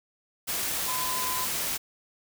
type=tone in noise; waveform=sine; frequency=1015 Hz; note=B5; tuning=47 cents sharp; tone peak=-32 dBFS; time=0.87-1.46 s; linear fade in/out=20 ms; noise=white; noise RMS=-30 dBFS; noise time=0.47-1.78 s; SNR=-5 dB; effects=none